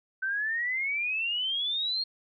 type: exponential sweep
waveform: sine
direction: up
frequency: 1522 to 4284 Hz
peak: -27 dBFS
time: 0.22-2.04 s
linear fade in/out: 10 ms
effects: none